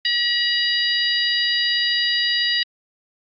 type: harmonic tone with a mistuned harmonic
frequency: 957 Hz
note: A#5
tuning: 45 cents sharp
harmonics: 2 / 3 / 4 / 5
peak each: -23 / -23 / -23 / -23 dBFS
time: 0.05-2.63 s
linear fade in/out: 2 ms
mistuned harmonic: 3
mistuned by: +23 cents
effects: Opus 24 kbps